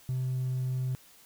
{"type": "tone", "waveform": "triangle", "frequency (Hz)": 128.7, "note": "C3", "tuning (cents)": -28, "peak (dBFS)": -25, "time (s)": [0.09, 0.95], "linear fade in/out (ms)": 0, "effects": ["tanh soft clip ceiling -24 dBFS", "white hiss -57 dBFS RMS until 1.25 s"]}